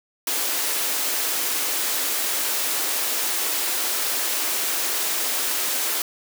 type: high-pass noise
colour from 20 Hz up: white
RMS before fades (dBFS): -24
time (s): 0.27-6.02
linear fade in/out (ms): 2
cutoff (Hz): 260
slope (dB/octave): 48
effects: none